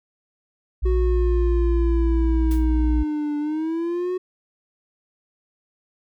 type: tone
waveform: sine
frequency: 58.27 Hz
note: A#1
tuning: in tune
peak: -17 dBFS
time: 0.82-3.04 s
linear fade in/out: 20 ms
type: linear two-way sweep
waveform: triangle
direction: down then up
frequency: 370 to 293.7 to 370 Hz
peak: -20 dBFS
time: 0.85-4.18 s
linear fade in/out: 10 ms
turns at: 3.38 s
type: noise with exponential decay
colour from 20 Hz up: white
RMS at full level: -36 dBFS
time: 2.51-2.69 s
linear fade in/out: 2 ms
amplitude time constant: 38 ms
effects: none